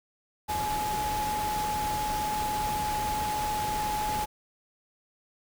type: tone in noise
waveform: sine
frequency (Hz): 846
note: G#5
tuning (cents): +32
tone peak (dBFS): -28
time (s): 0.48-4.26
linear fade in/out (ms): 20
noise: pink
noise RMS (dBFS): -35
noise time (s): 0.48-4.26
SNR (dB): +4
effects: none